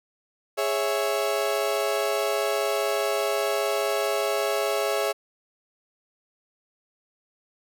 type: chord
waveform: 35% pulse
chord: C# minor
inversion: second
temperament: equal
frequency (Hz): 415.3 / 554.4 / 659.3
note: G#4 / C#5 / E5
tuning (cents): 0 / 0 / 0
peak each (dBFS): -26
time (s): 0.57-5.13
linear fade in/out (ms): 20
effects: none